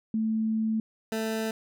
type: tone pair in turn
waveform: sine / 20% pulse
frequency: 220.4 / 221.2 Hz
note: A3 / A3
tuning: +3 / +9 cents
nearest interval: unison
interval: 6 cents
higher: second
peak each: -24 / -23 dBFS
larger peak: second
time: 0.14-0.8 / 1.12-1.51 s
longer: first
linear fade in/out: 2 ms
effects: none